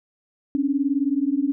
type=beating tone pair; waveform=sine; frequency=270 / 289 Hz; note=C#4 / D4; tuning=-45 / -28 cents; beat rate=19 Hz; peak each=-22 dBFS; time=0.55-1.52 s; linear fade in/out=0 ms; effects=none